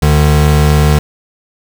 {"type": "tone pair together", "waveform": "square", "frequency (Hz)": [73.9, 150], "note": ["D2", "D3"], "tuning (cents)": [11, 37], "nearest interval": "octave", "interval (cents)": 1226, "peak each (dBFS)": -10, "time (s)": [0.02, 0.99], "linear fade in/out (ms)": 5, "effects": []}